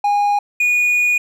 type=tone pair in turn; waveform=triangle; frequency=819 / 2454 Hz; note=G#5 / D#7; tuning=-24 / -25 cents; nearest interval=octave + perfect fifth; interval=1899 cents; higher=second; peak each=-11 dBFS; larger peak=neither; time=0.04-0.39 / 0.6-1.18 s; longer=second; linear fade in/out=5 ms; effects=none